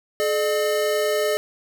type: tone pair together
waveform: square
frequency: 427.4 / 604.4 Hz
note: G#4 / D5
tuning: +50 / +50 cents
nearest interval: tritone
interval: 600 cents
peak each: -23 dBFS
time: 0.2-1.37 s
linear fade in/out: 0 ms
effects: none